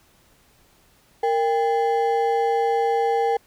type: ring-modulated tone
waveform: triangle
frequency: 630 Hz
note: D#5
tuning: 21 cents sharp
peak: -13 dBFS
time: 1.23-3.37 s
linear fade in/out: 5 ms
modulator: 167 Hz
effects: pink hiss -58 dBFS RMS until 3.46 s

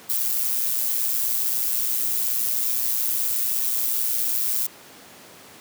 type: noise with amplitude modulation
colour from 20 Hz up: violet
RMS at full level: -21 dBFS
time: 0.09-4.67 s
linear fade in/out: 10 ms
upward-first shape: sine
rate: 119 Hz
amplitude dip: 55%
effects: pink hiss -45 dBFS RMS until 5.6 s + high-pass 200 Hz 12 dB/octave

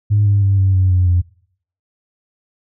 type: tone with pitch steps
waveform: sine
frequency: 103.83 / 101.11 / 98.46 / 95.87 / 93.36 / 90.91 / 88.53 Hz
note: G#2 / G#2 / G2 / G2 / F#2 / F#2 / F2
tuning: 0 / -46 / +8 / -38 / +16 / -30 / +24 cents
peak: -9 dBFS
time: 0.1-1.22 s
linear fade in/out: 20 ms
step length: 160 ms
effects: noise-tail reverb RT60 0.6 s tail -22 dB re dry + tanh soft clip ceiling -6 dBFS

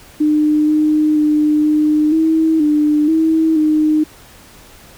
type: tone with pitch steps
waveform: sine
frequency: 302.7 / 305.7 / 301.8 / 303.7 / 320.3 / 299.5 / 320.6 / 307.4 Hz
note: D#4 / D#4 / D4 / D#4 / E4 / D4 / E4 / D#4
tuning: -48 / -30 / +47 / -42 / -50 / +34 / -48 / -21 cents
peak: -10 dBFS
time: 0.2-4.04 s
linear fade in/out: 10 ms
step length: 480 ms
effects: pink hiss -42 dBFS RMS until 4.97 s

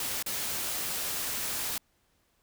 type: noise with dropouts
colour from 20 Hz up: white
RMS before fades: -33 dBFS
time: 0-1.78 s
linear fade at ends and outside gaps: 2 ms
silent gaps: 0.226-0.262 s
effects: pink hiss -71 dBFS RMS until 2.42 s

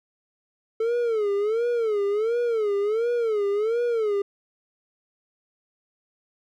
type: tone with vibrato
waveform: triangle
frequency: 439.2 Hz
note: A4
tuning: 3 cents flat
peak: -19 dBFS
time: 0.8-4.22 s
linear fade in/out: 5 ms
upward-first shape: sine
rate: 1.4 Hz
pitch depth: 160 cents each way
effects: none

